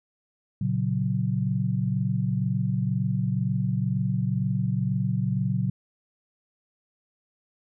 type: chord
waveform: sine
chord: F# major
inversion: first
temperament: equal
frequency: 116.54 / 138.59 / 185 Hz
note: A#2 / C#3 / F#3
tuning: 0 / 0 / 0 cents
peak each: -27 dBFS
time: 0.61-5.7 s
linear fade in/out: 5 ms
effects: none